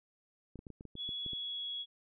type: clicks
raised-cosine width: 3 ms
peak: -34 dBFS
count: 10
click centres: 0.557 / 0.591 / 0.668 / 0.703 / 0.809 / 0.853 / 0.954 / 1.091 / 1.263 / 1.333 s
type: tone with pitch glide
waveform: sine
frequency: 3378 to 3345 Hz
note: G#7 to G#7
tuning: +29 to +12 cents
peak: -37 dBFS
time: 0.96-1.86 s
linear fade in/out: 50 ms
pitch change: -17 cents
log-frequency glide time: 1.1-1.72 s
effects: none